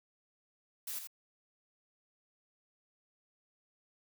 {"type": "noise with echo", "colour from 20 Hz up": "blue", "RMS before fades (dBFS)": -40, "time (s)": [0.87, 0.99], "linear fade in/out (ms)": 5, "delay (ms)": 83, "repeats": 1, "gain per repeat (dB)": -6, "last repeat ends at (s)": 1.073, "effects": []}